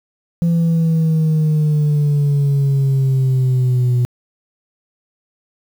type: exponential sweep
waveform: sine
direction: down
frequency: 170 to 122.3 Hz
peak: -9 dBFS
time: 0.42-4.05 s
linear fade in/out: 0 ms
effects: tanh soft clip ceiling -11 dBFS + 7-bit